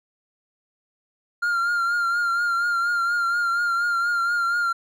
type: tone with vibrato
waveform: triangle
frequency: 1396.9 Hz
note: F6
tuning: in tune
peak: -18 dBFS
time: 1.42-4.73 s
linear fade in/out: 10 ms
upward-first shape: triangle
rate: 4.2 Hz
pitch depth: 43 cents each way
effects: none